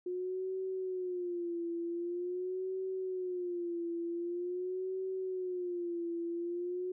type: tone with vibrato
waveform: sine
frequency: 357.9 Hz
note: F4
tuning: 42 cents sharp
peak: -34 dBFS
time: 0.06-6.92 s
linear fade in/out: 5 ms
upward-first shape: sine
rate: 0.45 Hz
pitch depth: 93 cents each way
effects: none